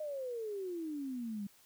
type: exponential sweep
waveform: sine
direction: down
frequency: 622.3 to 196 Hz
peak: -37 dBFS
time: 0-1.47 s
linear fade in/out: 5 ms
effects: white hiss -64 dBFS RMS until 1.65 s